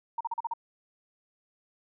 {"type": "tone bursts", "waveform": "sine", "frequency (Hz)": 927, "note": "A#5", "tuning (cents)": -10, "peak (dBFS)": -28, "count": 6, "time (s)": [0.18, 0.537], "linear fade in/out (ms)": 5, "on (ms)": 27, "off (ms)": 39, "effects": []}